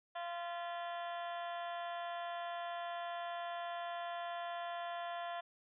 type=harmonic tone with a mistuned harmonic; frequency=344.9 Hz; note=F4; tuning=22 cents flat; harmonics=2 / 3 / 4 / 5 / 6 / 7 / 8 / 9 / 10; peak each=-41 / -47 / -51 / -51 / -57 / -61 / -61 / -56 / -57 dBFS; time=0.15-5.41 s; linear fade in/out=10 ms; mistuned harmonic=6; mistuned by=-93 cents; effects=none